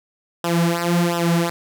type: tone with flanger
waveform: sawtooth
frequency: 171.2 Hz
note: F3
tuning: 34 cents flat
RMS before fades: -19 dBFS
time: 0.44-1.5 s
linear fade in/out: 2 ms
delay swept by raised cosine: 0.45 to 5.55 ms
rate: 1.4 Hz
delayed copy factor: -0.9
effects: none